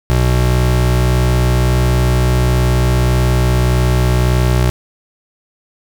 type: tone pair together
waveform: square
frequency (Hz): 61.74 / 123.37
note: B1 / B2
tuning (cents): 0 / -1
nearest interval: octave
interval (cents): 1199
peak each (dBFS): -14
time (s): 0.1-4.7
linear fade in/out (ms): 0
effects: 7-bit